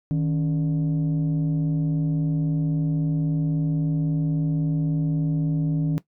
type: tone pair together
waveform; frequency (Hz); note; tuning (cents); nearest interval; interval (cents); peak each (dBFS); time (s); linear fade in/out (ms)
sine; 156.6 / 280.3; D#3 / C#4; +11 / +19; minor seventh; 1008; -19 / -25; 0.11-5.98; 0
effects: noise-tail reverb RT60 0.1 s tail -18 dB re dry + tanh soft clip ceiling -17 dBFS

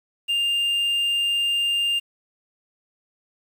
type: tone with quantisation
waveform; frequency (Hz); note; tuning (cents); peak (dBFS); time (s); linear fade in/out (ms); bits
triangle; 2802; F7; +5; -18; 0.28-2; 20; 8
effects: none

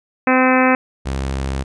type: harmonic tone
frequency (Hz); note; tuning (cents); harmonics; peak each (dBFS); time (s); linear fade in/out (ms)
257.3; C4; -29; 1 / 2 / 3 / 4 / 5 / 6 / 7 / 8 / 9 / 10; -15 / -18 / -20 / -21 / -22 / -23 / -23 / -24 / -25 / -25; 0.27-0.75; 2
type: tone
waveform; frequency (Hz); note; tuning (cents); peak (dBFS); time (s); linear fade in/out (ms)
sawtooth; 67.1; C2; +44; -16; 1.05-1.64; 20
effects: resampled to 22050 Hz

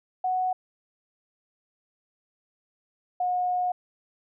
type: tone pair in turn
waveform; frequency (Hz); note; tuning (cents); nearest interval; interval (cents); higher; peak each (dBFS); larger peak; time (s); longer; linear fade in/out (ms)
sine; 740 / 723.5; F#5 / F#5; 0 / -39; unison; 39; first; -23; neither; 0.24-0.53 / 3.2-3.72; second; 5
effects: none

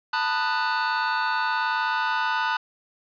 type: chord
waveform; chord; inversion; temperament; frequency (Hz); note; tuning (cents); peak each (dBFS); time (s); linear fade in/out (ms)
45% pulse; B dominant seventh; third; just; 889 / 987.8 / 1234.7 / 1481.6; A5 / B5 / D#6 / F#6; +18 / 0 / -14 / +2; -27 / -29 / -31 / -26; 0.13-2.57; 5
effects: resampled to 11025 Hz + 9-bit

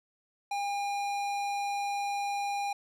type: tone with tanh clipping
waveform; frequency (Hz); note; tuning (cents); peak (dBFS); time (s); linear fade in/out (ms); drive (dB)
sine; 807; G#5; -50; -32; 0.51-2.73; 5; 18
effects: none

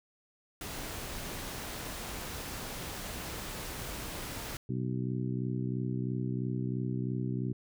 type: noise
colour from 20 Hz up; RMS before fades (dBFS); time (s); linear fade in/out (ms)
pink; -40; 0.61-4.57; 2
type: harmonic tone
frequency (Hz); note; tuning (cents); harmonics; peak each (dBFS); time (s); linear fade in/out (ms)
63; B1; +35; 2 / 3 / 4 / 5 / 6; -33 / -37 / -39 / -41 / -43; 4.69-7.53; 5
effects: none

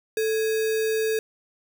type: tone with sample-and-hold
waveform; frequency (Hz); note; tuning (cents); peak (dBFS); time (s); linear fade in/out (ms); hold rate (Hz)
sine; 440; A4; 0; -21; 0.17-1.19; 2; 2100
effects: none

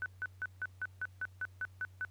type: tone bursts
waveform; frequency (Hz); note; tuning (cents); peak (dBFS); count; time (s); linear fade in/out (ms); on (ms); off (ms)
sine; 1500; F#6; +23; -34; 11; 0.02-2.049; 0; 39; 160
effects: added 93 Hz sine -54 dBFS peak until 2.1 s + pink hiss -70 dBFS RMS until 2.1 s

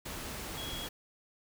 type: tone in noise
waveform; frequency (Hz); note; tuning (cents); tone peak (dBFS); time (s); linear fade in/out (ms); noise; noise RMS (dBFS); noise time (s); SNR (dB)
sine; 3322; G#7; 0; -41; 0.57-0.87; 10; pink; -41; 0.05-0.89; -3
effects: none

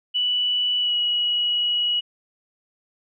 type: tone with pitch glide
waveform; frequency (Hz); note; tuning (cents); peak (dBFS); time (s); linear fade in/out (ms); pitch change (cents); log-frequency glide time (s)
sine; 2960 to 2916; F#7 to F#7; 0 to -26; -19; 0.14-2.01; 20; -26; 0.8-0.93
effects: none

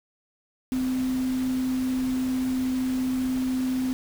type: tone in noise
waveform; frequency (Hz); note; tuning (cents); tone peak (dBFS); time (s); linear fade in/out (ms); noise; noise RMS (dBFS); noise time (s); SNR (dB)
sine; 257.3; C4; -29; -23; 0.72-3.93; 0; pink; -40; 0.72-3.93; +14
effects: none

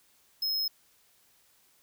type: tone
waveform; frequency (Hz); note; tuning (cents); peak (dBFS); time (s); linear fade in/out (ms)
square; 5150; E8; -41; -28; 0.42-0.68; 5
effects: white hiss -65 dBFS RMS until 1.82 s

